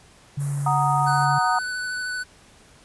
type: tone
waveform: sine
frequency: 141.7 Hz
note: C#3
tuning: 38 cents sharp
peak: -23 dBFS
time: 0.37-1.39 s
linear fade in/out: 10 ms
type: band-stop noise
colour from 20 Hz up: white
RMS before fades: -37 dBFS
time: 0.39-1.26 s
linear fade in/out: 20 ms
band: 1600 to 7900 Hz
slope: 24 dB/octave
type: chord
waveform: sine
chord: D# minor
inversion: first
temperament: equal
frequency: 740 / 932.3 / 1244.5 Hz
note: F#5 / A#5 / D#6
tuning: 0 / 0 / 0 cents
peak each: -23 dBFS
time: 0.66-1.59 s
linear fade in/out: 5 ms
type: tone with vibrato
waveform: square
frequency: 1494 Hz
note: F#6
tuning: 16 cents sharp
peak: -27 dBFS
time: 1.06-2.24 s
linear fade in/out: 20 ms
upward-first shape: triangle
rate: 13 Hz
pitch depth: 16 cents each way
effects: pink hiss -52 dBFS RMS until 2.84 s + resampled to 24000 Hz